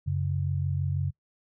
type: tone pair together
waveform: sine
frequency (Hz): 92.44 / 138.59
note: F#2 / C#3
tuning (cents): -1 / 0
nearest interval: perfect fifth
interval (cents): 701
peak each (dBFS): -28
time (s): 0.06-1.11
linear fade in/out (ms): 20
effects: noise-tail reverb RT60 0.1 s tail -22 dB re dry